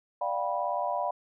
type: chord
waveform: sine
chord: G dominant seventh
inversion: second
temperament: just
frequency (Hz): 588 / 705.6 / 784 / 980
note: D5 / F5 / G5 / B5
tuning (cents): +2 / +18 / 0 / -14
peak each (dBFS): -33 / -32 / -35 / -32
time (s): 0.21-1.11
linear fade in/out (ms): 5
effects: none